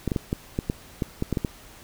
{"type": "clicks", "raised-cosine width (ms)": 3, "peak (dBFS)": -11, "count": 11, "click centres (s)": [0.077, 0.118, 0.162, 0.329, 0.589, 0.699, 1.022, 1.224, 1.327, 1.372, 1.448], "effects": ["pink hiss -48 dBFS RMS until 1.83 s"]}